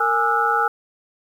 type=tone cluster; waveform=sine; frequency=460.2 / 827 / 1223 / 1325 / 1449 Hz; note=A#4 / G#5 / D#6 / E6 / F#6; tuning=-22 / -8 / -30 / +9 / -37 cents; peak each=-26 / -21 / -28 / -20 / -23 dBFS; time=0-0.68 s; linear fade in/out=5 ms; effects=8-bit